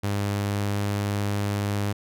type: tone with pitch glide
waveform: sawtooth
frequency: 101.2 to 101.79 Hz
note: G#2 to G#2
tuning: -44 to -34 cents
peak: -20 dBFS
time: 0.03-1.93 s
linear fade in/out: 10 ms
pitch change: +10 cents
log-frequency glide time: 0.19-0.96 s
effects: none